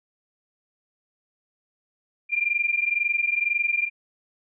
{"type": "tone pair together", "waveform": "sine", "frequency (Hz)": [2381, 2403], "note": ["D7", "D7"], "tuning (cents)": [23, 39], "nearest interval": "unison", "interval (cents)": 16, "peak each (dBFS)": -24, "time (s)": [2.29, 3.9], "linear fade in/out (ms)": 50, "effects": []}